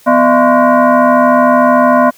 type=tone with frequency modulation; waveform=sine; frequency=176.8 Hz; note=F3; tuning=22 cents sharp; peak=-5 dBFS; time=0.06-2.11 s; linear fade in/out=20 ms; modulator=427 Hz; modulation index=2.5; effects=white hiss -44 dBFS RMS until 2.17 s